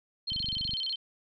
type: tone with vibrato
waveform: sine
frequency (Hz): 3631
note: A#7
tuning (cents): -46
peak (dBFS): -30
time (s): 0.27-0.96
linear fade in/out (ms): 10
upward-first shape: square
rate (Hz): 16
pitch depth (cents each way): 270
type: click train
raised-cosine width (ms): 5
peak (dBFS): -29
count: 11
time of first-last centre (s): 0.32-0.735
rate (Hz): 24.1
effects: none